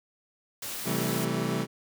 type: noise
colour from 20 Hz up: white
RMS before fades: -36 dBFS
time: 0.62-1.25 s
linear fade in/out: 5 ms
type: chord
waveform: 25% pulse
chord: A minor seventh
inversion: first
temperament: equal with one note detuned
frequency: 130.81 / 164.81 / 192.52 / 220 Hz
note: C3 / E3 / G3 / A3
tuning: 0 / 0 / -31 / 0 cents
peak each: -29 dBFS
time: 0.84-1.67 s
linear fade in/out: 50 ms
effects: none